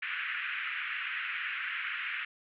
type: band-pass noise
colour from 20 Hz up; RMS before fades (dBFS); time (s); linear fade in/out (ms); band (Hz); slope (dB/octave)
pink; -36; 0.02-2.25; 5; 1400 to 2800; 48
effects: none